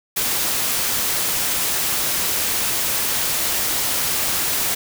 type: noise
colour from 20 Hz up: white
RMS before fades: -21 dBFS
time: 0.16-4.75 s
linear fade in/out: 10 ms
effects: none